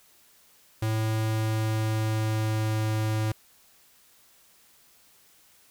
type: tone with pitch glide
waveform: square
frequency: 110 to 108.86 Hz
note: A2 to A2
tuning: 0 to -18 cents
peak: -25 dBFS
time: 0.82-3.32 s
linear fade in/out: 5 ms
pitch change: -18 cents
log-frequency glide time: 1.22-2.91 s
effects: white hiss -59 dBFS RMS until 5.7 s